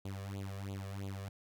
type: tone with flanger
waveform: sawtooth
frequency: 98 Hz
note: G2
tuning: in tune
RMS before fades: -42 dBFS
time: 0.05-1.29 s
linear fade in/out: 5 ms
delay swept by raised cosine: 0.27 to 1.77 ms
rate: 3 Hz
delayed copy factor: +1
effects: none